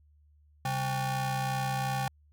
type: ring-modulated tone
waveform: 40% pulse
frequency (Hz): 329.6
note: E4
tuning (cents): 0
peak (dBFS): -25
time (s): 0.65-2.08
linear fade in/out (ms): 2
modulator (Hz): 463
effects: added 74 Hz sine -59 dBFS peak until 2.32 s